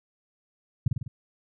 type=tone with echo; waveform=sine; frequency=123.47 Hz; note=B2; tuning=in tune; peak=-16 dBFS; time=0.86-0.88 s; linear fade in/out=5 ms; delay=50 ms; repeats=4; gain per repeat=-4 dB; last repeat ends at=1.08 s; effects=none